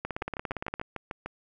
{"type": "two click trains", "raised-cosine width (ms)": 0.5, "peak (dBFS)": [-19, -17], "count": [8, 14], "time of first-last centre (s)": [[0.22, 1.26], [0.05, 0.797]], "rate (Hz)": [6.73, 17.4], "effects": []}